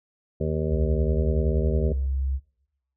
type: harmonic tone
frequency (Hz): 77.78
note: D#2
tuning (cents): 0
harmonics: 1 / 2 / 3 / 5 / 6 / 7 / 8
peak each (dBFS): -28 / -28 / -32 / -30 / -32 / -34 / -37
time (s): 0.4-1.93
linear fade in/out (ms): 10
type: tone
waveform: sine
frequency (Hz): 67.1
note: C2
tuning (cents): +44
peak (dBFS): -23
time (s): 0.69-2.4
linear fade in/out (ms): 50
effects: noise-tail reverb RT60 0.8 s tail -20 dB re dry